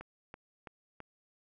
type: click train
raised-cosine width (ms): 0.5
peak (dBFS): -30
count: 4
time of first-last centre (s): 0.01-1.003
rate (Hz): 3.02
effects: none